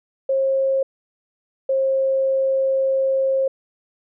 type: tone pair in turn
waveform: sine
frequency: 537 / 534.8 Hz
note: C5 / C5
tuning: +45 / +38 cents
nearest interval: unison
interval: 7 cents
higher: first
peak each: -16 / -16 dBFS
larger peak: neither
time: 0.29-0.83 / 1.69-3.48 s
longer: second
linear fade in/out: 5 ms
effects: none